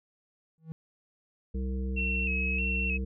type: tone with exponential growth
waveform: triangle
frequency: 160.5 Hz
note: E3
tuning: 46 cents flat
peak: -30 dBFS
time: 0.58-0.72 s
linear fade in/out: 0 ms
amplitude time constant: 30 ms
type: harmonic tone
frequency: 64.8 Hz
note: C2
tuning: 16 cents flat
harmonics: 1 / 3 / 5 / 7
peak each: -30 / -36 / -46 / -43 dBFS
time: 1.54-3.05 s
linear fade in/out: 10 ms
type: tone with vibrato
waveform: sine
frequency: 2637 Hz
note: E7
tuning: in tune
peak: -29 dBFS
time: 1.96-2.98 s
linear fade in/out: 20 ms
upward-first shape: square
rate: 1.6 Hz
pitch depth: 49 cents each way
effects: none